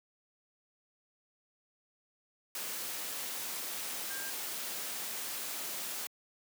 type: tone in noise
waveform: sine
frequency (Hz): 1597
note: G6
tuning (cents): +32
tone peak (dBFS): -43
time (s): 4.1-4.3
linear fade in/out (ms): 2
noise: white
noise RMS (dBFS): -39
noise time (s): 2.55-6.07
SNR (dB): -7
effects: high-pass 200 Hz 12 dB/octave